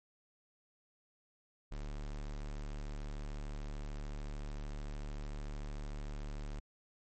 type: tone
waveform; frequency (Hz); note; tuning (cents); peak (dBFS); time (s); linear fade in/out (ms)
square; 36.71; D1; 0; -40; 1.71-6.6; 10
effects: MP3 32 kbps